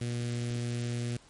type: tone with notch filter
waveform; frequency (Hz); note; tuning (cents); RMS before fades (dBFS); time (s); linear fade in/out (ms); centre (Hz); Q
sawtooth; 120; B2; -49; -33; 0.01-1.17; 5; 970; 0.51
effects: pink hiss -58 dBFS RMS until 1.29 s + MP3 48 kbps